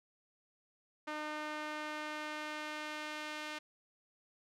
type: tone with band-pass filter sweep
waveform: sawtooth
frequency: 303.8 Hz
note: D#4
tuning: 41 cents flat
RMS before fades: -42 dBFS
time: 1.07-3.59 s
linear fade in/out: 10 ms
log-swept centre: 1400 to 2500 Hz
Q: 0.85
effects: none